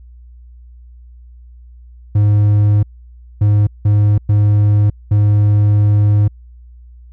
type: tone bursts at uneven times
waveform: triangle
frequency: 103.83 Hz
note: G#2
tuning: in tune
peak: -6 dBFS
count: 5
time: 2.15-2.83 / 3.41-3.67 / 3.85-4.18 / 4.29-4.9 / 5.11-6.28 s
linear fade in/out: 5 ms
effects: added 60 Hz sine -36 dBFS peak until 7.12 s